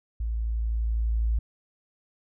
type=tone with level ramp; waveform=sine; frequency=56 Hz; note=A1; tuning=31 cents sharp; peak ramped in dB=-26 to -21 dBFS; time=0.2-1.39 s; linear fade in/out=5 ms; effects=none